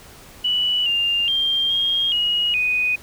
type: tone with pitch steps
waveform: sine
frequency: 2954 / 2801 / 3187 / 3239 / 2890 / 2488 Hz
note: F#7 / F7 / G7 / G#7 / F#7 / D#7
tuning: -3 / +4 / +28 / -44 / -41 / -1 cents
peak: -17 dBFS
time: 0.44-2.96 s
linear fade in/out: 10 ms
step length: 420 ms
effects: pink hiss -44 dBFS RMS until 3.02 s